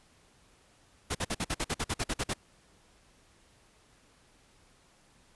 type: noise bursts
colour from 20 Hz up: pink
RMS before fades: -31 dBFS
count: 13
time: 1.1-2.338 s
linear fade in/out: 10 ms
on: 50 ms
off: 49 ms
effects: pink hiss -63 dBFS RMS until 5.35 s + resampled to 24000 Hz